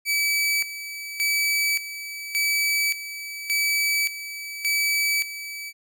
sawtooth tone with tremolo, 2296 Hz, D7, 40 cents flat, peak -17 dBFS, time 0.05-5.73 s, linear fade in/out 50 ms, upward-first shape square, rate 0.87 Hz, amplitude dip 75%, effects none

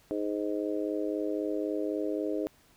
harmonic tone, 103.83 Hz, G#2, in tune, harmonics 3 / 4 / 5 / 6, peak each -32 / -34 / -36 / -38 dBFS, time 0.11-2.47 s, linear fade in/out 0 ms, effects pink hiss -62 dBFS RMS until 2.76 s

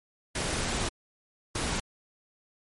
pink noise bursts at uneven times, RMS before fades -30 dBFS, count 2, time 0.35-0.89 / 1.55-1.8 s, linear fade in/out 5 ms, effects MP3 48 kbps

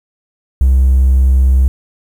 triangle tone, 65.41 Hz, C2, in tune, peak -3 dBFS, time 0.61-1.68 s, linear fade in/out 0 ms, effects tanh soft clip ceiling -2 dBFS + 7-bit

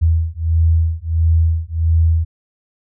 sine beating tone pair, 81 / 82.5 Hz, E2 / E2, -30 / +2 cents, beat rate 1.5 Hz, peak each -15 / -15 dBFS, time 0.01-2.25 s, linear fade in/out 20 ms, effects none

